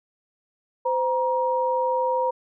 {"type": "tone pair together", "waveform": "sine", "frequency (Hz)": [514.3, 947], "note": ["C5", "A#5"], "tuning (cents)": [-30, 27], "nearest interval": "major seventh", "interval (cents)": 1057, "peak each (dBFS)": [-23, -23], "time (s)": [0.85, 2.31], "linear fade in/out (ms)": 10, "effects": []}